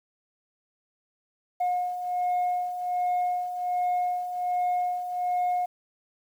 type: beating tone pair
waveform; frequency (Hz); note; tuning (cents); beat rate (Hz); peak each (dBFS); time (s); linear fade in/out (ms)
sine; 718 / 719.3; F5 / F#5; +48 / -49; 1.3; -30 / -24; 1.6-5.66; 10
effects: tanh soft clip ceiling -21 dBFS + 9-bit